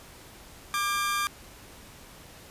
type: tone pair together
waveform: sawtooth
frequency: 1188.4 / 1617 Hz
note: D6 / G#6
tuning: +20 / -47 cents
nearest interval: perfect fourth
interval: 533 cents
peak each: -23 / -29 dBFS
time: 0.74-1.27 s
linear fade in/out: 0 ms
effects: pink hiss -49 dBFS RMS until 2.5 s + resampled to 32000 Hz